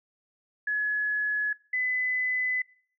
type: tone pair in turn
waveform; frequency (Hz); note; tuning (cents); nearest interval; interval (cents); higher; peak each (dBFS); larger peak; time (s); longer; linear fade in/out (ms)
sine; 1696 / 2009; G#6 / B6; +36 / +29; minor third; 293; second; -25; neither; 0.67-1.53 / 1.73-2.62; second; 5
effects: noise-tail reverb RT60 0.6 s tail -23 dB re dry